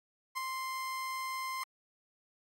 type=tone with ADSR envelope; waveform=30% pulse; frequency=1046.5 Hz; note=C6; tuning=in tune; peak=-29 dBFS; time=0.35-1.64 s; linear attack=26 ms; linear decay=9 ms; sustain=-4 dB; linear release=9 ms; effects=AAC 48 kbps